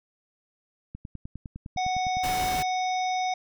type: click train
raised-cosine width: 5 ms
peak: -25 dBFS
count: 14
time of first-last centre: 0.95-2.271 s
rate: 9.84 Hz
type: harmonic tone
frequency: 740 Hz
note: F#5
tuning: in tune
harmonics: 1 / 3 / 5 / 7 / 8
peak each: -25 / -35 / -39 / -42 / -43 dBFS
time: 1.77-3.34 s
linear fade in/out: 5 ms
type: noise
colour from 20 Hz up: pink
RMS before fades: -33 dBFS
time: 2.23-2.63 s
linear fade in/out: 10 ms
effects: none